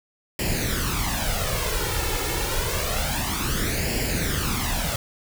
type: noise with flanger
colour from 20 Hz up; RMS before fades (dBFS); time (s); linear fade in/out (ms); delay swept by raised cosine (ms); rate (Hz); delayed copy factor
pink; -25; 0.39-4.96; 2; 0.4 to 2.3; 0.28; +0.7
effects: none